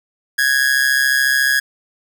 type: tone with amplitude modulation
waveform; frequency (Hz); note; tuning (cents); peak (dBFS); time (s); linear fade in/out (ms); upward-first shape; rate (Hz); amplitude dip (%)
45% pulse; 1661.2; G#6; 0; -10; 0.38-1.6; 10; sine; 134; 70
effects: none